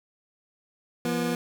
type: tone pair together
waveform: 25% pulse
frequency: 171 / 241.8 Hz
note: F3 / B3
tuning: -36 / -36 cents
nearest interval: tritone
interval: 600 cents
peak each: -26 / -23 dBFS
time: 1.05-1.35 s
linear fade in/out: 2 ms
effects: none